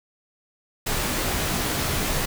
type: noise with comb filter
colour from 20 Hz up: pink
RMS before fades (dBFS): -25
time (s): 0.86-2.26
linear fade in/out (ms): 10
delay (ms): 18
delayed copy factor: -0.55
effects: none